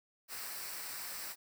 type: noise with comb filter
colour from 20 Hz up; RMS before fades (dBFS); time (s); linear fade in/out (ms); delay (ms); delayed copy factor
white; -43; 0.28-1.36; 50; 0.3; -0.55
effects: none